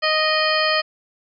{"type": "harmonic tone with a mistuned harmonic", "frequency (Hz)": 622.3, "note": "D#5", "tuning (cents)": 0, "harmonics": [1, 2, 3, 4, 5, 7, 8], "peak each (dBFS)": [-22, -23, -23, -26, -26, -25, -27], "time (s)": [0.02, 0.82], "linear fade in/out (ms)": 20, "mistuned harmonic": 4, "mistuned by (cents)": -16, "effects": []}